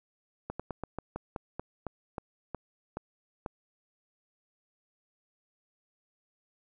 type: slowing click train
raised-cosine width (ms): 1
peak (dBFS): -21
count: 13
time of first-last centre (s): 0.5-3.462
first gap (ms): 96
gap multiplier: 1.16
effects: none